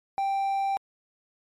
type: tone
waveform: triangle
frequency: 785 Hz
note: G5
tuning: 2 cents sharp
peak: -22 dBFS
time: 0.18-0.77 s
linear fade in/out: 0 ms
effects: MP3 64 kbps